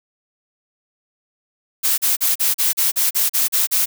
blue noise bursts, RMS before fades -17 dBFS, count 11, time 1.83-3.86 s, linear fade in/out 20 ms, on 150 ms, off 38 ms, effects none

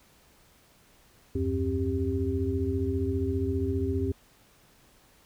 sine tone cluster, 79.9 / 94.8 / 266.3 / 393.5 Hz, D#2 / F#2 / C4 / G4, +47 / +43 / +31 / +7 cents, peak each -31 dBFS, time 1.35-4.12 s, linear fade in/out 5 ms, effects pink hiss -60 dBFS RMS until 5.25 s

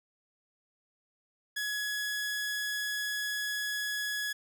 sawtooth tone, 1684 Hz, G#6, 24 cents sharp, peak -28 dBFS, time 1.56-4.33 s, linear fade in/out 10 ms, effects none

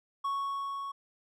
triangle tone with level ramp, 1108.7 Hz, C#6, in tune, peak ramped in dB -27 to -34 dBFS, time 0.24-0.92 s, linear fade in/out 10 ms, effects none

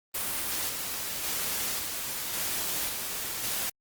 white noise with tremolo, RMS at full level -31 dBFS, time 0.14-3.7 s, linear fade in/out 10 ms, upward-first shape square, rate 0.91 Hz, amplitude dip 30%, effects Opus 32 kbps

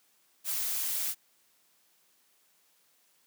blue noise, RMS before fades -32 dBFS, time 0.44-1.15 s, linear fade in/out 50 ms, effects white hiss -68 dBFS RMS until 3.26 s + high-pass 150 Hz 12 dB/octave

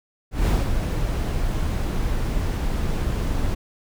brown noise with ADSR envelope, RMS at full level -17 dBFS, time 0.31-3.55 s, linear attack 160 ms, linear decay 220 ms, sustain -6 dB, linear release 12 ms, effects none

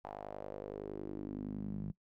sawtooth tone with band-pass filter sweep, 50.8 Hz, G#1, 38 cents flat, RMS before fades -43 dBFS, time 0.04-1.92 s, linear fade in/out 5 ms, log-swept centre 800 to 170 Hz, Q 3.5, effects noise-tail reverb RT60 0.1 s tail -21 dB re dry

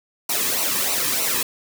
white noise with flanger, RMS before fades -22 dBFS, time 0.29-1.43 s, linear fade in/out 5 ms, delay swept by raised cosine 0.59 to 1.43 ms, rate 3.2 Hz, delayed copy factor -0.7, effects none

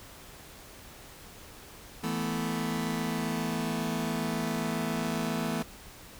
sawtooth chord, E suspended fourth, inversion none, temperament just, 164.81 / 219.8 / 247.2 Hz, E3 / A3 / B3, 0 / -2 / +2 cents, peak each -30 / -29 / -30 dBFS, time 2.03-5.63 s, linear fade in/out 10 ms, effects pink hiss -49 dBFS RMS until 6.19 s

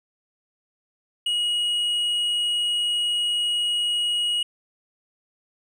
sine tone with hard clipping, 2898 Hz, F#7, 37 cents flat, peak -22 dBFS, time 1.26-4.43 s, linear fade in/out 5 ms, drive 4 dB, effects none

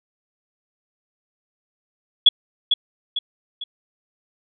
sine tone with echo, 3376 Hz, G#7, 28 cents sharp, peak -6 dBFS, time 2.26-2.29 s, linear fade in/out 5 ms, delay 450 ms, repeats 3, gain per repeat -7 dB, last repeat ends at 3.64 s, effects none

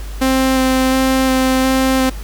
sawtooth tone with vibrato, 261.8 Hz, C4, 1 cent sharp, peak -8 dBFS, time 0.21-2.1 s, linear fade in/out 10 ms, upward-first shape square, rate 1.4 Hz, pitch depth 8 cents each way, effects added 50 Hz sine -24 dBFS peak until 2.23 s + pink hiss -37 dBFS RMS until 2.23 s

